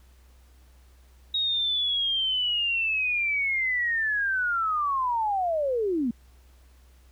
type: linear sweep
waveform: sine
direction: down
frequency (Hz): 3785 to 219.7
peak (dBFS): -23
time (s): 1.34-6.11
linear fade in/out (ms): 5
effects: added 63 Hz sine -52 dBFS peak until 7.11 s + pink hiss -63 dBFS RMS until 7.11 s